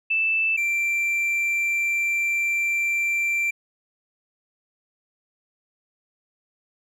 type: tone pair in turn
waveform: sine / triangle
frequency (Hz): 2642 / 2354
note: E7 / D7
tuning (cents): +3 / +3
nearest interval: major second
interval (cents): 200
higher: first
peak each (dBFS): -19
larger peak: neither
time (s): 0.1-0.57 / 0.57-3.51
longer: second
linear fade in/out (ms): 10
effects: none